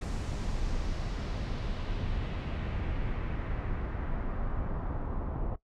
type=noise with low-pass filter sweep; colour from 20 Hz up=brown; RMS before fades=-33 dBFS; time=0.01-5.56 s; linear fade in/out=10 ms; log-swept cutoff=7900 to 920 Hz; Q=1.4; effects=noise-tail reverb RT60 0.1 s tail -17 dB re dry